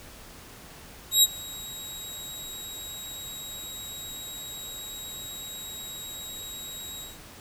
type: tone with ADSR envelope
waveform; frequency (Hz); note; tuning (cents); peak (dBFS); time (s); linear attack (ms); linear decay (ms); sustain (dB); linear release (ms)
20% pulse; 3823; A#7; +43; -8; 1.11-7.19; 120; 34; -23; 190
effects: pink hiss -47 dBFS RMS until 7.4 s